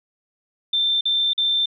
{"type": "tone bursts", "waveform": "sine", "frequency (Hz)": 3567, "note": "A7", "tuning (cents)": 23, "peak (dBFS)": -17, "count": 3, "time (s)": [0.73, 1.658], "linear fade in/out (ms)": 5, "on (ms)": 280, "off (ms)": 44, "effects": []}